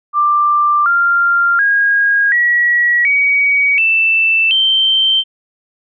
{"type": "tone with pitch steps", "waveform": "sine", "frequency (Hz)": [1183, 1390.7, 1634.8, 1921.8, 2259, 2656, 3122], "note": ["D6", "F6", "G#6", "B6", "C#7", "E7", "G7"], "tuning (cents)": [12, -8, -28, -48, 32, 12, -8], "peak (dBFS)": -9, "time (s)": [0.13, 5.24], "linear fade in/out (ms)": 50, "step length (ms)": 730, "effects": []}